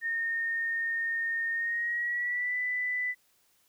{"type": "tone with pitch glide", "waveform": "sine", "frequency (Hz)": [1836, 1990.6], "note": ["A#6", "B6"], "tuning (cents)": [-27, 13], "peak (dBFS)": -28, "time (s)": [0.01, 3.15], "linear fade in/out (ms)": 50, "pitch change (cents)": 140, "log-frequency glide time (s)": [1.53, 2.57], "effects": ["white hiss -68 dBFS RMS until 3.68 s"]}